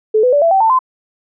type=tone with pitch steps; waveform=sine; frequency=433.2 / 500.5 / 578.3 / 668.1 / 771.9 / 891.8 / 1030.3 Hz; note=A4 / B4 / D5 / E5 / G5 / A5 / C6; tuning=-27 / +23 / -27 / +23 / -27 / +23 / -27 cents; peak=-8 dBFS; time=0.14-0.791 s; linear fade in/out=10 ms; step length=93 ms; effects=none